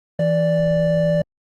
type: tone pair together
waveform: triangle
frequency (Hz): 164.81 / 587.3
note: E3 / D5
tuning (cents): 0 / 0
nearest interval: octave + minor seventh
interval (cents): 2200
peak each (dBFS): -17 / -15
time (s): 0.19-1.22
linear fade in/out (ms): 5
effects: Opus 24 kbps